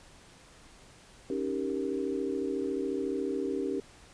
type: chord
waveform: sine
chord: Eb dominant seventh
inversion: third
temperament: equal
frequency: 277.2 / 311.1 / 392 / 466.2 Hz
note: Db4 / Eb4 / G4 / Bb4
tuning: 0 / 0 / 0 / 0 cents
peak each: -34 / -37 / -33 / -37 dBFS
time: 1.3-3.8 s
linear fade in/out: 2 ms
effects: pink hiss -55 dBFS RMS until 4.13 s + resampled to 22050 Hz